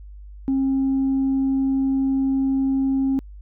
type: tone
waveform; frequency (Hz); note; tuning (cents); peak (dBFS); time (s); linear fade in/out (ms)
sine; 268.8; C4; +47; -16; 0.48-3.19; 0
effects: tanh soft clip ceiling -15 dBFS + added 50 Hz sine -37 dBFS peak until 3.41 s